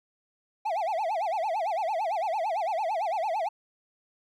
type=tone with vibrato; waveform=triangle; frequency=753 Hz; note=F#5; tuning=30 cents sharp; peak=-24 dBFS; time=0.65-3.49 s; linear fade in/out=10 ms; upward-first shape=sine; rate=8.9 Hz; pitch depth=280 cents each way; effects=none